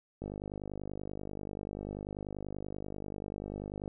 click train, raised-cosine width 2 ms, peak -26 dBFS, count 185, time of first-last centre 0.22-3.878 s, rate 50.3 Hz, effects none

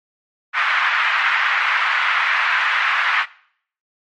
white band-pass noise, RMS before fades -18 dBFS, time 0.53-3.26 s, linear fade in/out 50 ms, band 1100 to 2200 Hz, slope 24 dB/octave, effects noise-tail reverb RT60 0.6 s tail -20 dB re dry + MP3 48 kbps

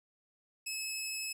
15% pulse tone, 2589 Hz, E7, 32 cents flat, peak -29 dBFS, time 0.66-1.33 s, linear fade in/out 10 ms, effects none

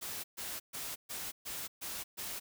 white noise bursts, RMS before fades -41 dBFS, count 7, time 0.01-2.4 s, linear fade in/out 20 ms, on 230 ms, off 130 ms, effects none

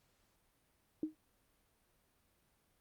sine tone with exponential decay, 311.1 Hz, D#4, in tune, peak -30 dBFS, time 1.03-1.15 s, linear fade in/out 2 ms, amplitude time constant 26 ms, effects pink hiss -75 dBFS RMS until 2.8 s + Opus 48 kbps

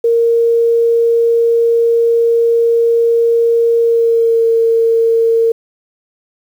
sine tone with pitch glide, 464.4 to 456.9 Hz, A#4 to A#4, -7 to -35 cents, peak -8 dBFS, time 0.04-5.52 s, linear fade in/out 5 ms, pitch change -28 cents, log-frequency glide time 3.79-4.46 s, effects 7-bit

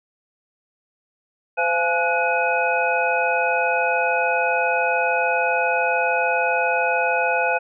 sine tone cluster, 514 / 687 / 847 / 1470 / 2520 Hz, C5 / F5 / G#5 / F#6 / D#7, -31 / -29 / +34 / -12 / +21 cents, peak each -24 dBFS, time 1.57-7.59 s, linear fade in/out 20 ms, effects none

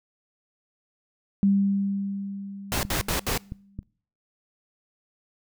sine tone with exponential decay, 198 Hz, G3, 18 cents sharp, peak -16 dBFS, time 1.43-3.83 s, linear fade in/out 0 ms, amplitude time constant 520 ms
pink noise bursts, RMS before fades -26 dBFS, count 4, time 2.72-3.376 s, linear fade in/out 0 ms, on 110 ms, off 72 ms
clicks, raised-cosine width 5 ms, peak -21 dBFS, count 5, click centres 2.851 / 3 / 3.11 / 3.521 / 3.79 s
effects noise-tail reverb RT60 0.5 s tail -25 dB re dry

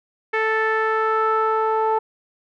sawtooth tone with low-pass filter sweep, 440 Hz, A4, in tune, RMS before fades -20 dBFS, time 0.33-1.99 s, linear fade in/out 10 ms, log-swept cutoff 2000 to 1000 Hz, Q 4.3, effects none

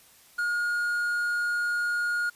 triangle tone with quantisation, 1430 Hz, F6, 41 cents sharp, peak -23 dBFS, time 0.38-2.3 s, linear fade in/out 10 ms, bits 8, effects white hiss -56 dBFS RMS until 2.35 s + resampled to 32000 Hz

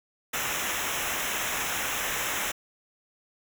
pink noise with comb filter, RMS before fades -30 dBFS, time 0.33-2.52 s, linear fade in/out 10 ms, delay 0.22 ms, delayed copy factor -0.85, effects none

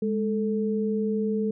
sine tone pair together, 207.7 / 440 Hz, G#3 / A4, 0 / 0 cents, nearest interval octave + minor second, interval 1300 cents, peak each -25 / -27 dBFS, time 0.02-1.51 s, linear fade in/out 5 ms, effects none

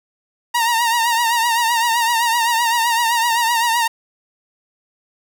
sawtooth tone with vibrato, 932.3 Hz, A#5, in tune, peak -11 dBFS, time 0.54-3.88 s, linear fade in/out 10 ms, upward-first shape triangle, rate 7.8 Hz, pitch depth 75 cents each way, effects none

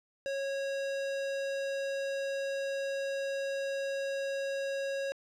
square tone, 549 Hz, C#5, 17 cents flat, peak -33 dBFS, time 0.26-5.12 s, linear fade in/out 0 ms, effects low-pass 6000 Hz 12 dB/octave + 10-bit

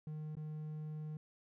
triangle tone with dropouts, 153.6 Hz, D#3, 22 cents flat, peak -39 dBFS, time 0.07-1.17 s, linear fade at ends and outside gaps 2 ms, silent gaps 0.353-0.368 s, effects none

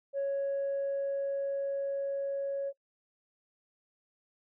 sine tone with level ramp, 554.4 Hz, C#5, in tune, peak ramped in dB -27 to -30 dBFS, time 0.13-2.73 s, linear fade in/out 50 ms, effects noise-tail reverb RT60 0.1 s tail -22 dB re dry + tanh soft clip ceiling -27 dBFS

